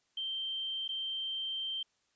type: tone with dropouts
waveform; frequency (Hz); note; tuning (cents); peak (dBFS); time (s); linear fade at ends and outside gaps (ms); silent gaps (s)
sine; 3136; G7; 0; -34; 0.17-1.83; 5; 0.879-0.889
effects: white hiss -75 dBFS RMS until 2.15 s + resampled to 16000 Hz